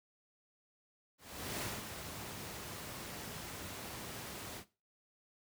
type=noise with ADSR envelope; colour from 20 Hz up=pink; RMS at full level=-38 dBFS; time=1.18-4.65 s; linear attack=440 ms; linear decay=200 ms; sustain=-7 dB; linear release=80 ms; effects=noise-tail reverb RT60 0.3 s tail -17 dB re dry + high-pass 80 Hz 12 dB/octave